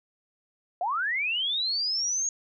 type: linear sweep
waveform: sine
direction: up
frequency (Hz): 662 to 6645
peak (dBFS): -25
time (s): 0.81-2.29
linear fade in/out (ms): 2
effects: none